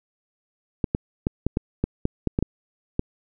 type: clicks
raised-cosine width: 3 ms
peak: -8 dBFS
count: 11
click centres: 0.842 / 0.949 / 1.269 / 1.466 / 1.571 / 1.84 / 2.054 / 2.273 / 2.389 / 2.426 / 2.994 s
effects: none